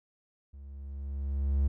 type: tone with level ramp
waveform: triangle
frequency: 69.3 Hz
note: C#2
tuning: in tune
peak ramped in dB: -43 to -20 dBFS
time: 0.53-1.68 s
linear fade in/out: 10 ms
effects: none